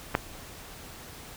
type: clicks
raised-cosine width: 0.5 ms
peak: -22 / -7 dBFS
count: 2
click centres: 0.144 / 0.151 s
effects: pink hiss -45 dBFS RMS until 1.36 s